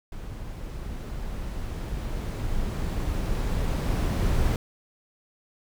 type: noise with level ramp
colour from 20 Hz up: brown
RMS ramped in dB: -37 to -22 dBFS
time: 0.12-4.56 s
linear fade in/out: 2 ms
effects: none